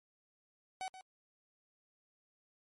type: tone with echo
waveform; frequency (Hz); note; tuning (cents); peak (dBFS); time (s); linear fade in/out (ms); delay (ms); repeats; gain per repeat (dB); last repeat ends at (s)
45% pulse; 754; F#5; +32; -38; 0.81-0.88; 0; 130; 1; -12; 1.01
effects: MP3 48 kbps